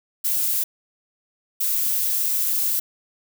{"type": "noise bursts at uneven times", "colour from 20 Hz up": "violet", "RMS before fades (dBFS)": -22, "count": 2, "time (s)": [[0.24, 0.64], [1.6, 2.8]], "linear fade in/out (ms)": 10, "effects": []}